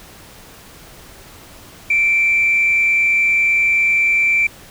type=tone with frequency modulation; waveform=sine; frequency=2341 Hz; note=D7; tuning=6 cents flat; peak=-11 dBFS; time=1.9-4.47 s; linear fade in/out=5 ms; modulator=152 Hz; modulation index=0.26; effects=tanh soft clip ceiling -7 dBFS + pink hiss -41 dBFS RMS until 4.7 s